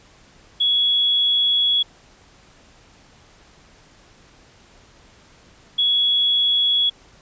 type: tone pair in turn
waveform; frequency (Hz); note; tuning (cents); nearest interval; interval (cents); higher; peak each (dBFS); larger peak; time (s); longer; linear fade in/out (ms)
sine; 3361 / 3361; G#7 / G#7; +20 / +20; unison; 0; neither; -15; neither; 0.6-1.83 / 5.78-6.9; first; 10
effects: pink hiss -51 dBFS RMS until 7.21 s + resampled to 16000 Hz